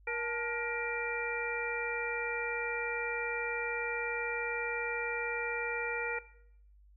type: harmonic tone with a mistuned harmonic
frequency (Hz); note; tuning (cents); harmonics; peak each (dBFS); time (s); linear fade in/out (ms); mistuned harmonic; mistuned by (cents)
472.9; A#4; +25; 1 / 2 / 3 / 4 / 5; -38 / -42 / -40 / -40 / -36; 0.07-6.19; 5; 2; -130
effects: noise-tail reverb RT60 0.7 s tail -18 dB re dry + added 50 Hz sine -57 dBFS peak until 6.96 s